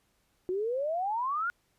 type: exponential sweep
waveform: sine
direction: up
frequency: 355.5 to 1460 Hz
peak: -28 dBFS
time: 0.49-1.5 s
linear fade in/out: 0 ms
effects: pink hiss -72 dBFS RMS until 1.78 s + resampled to 32000 Hz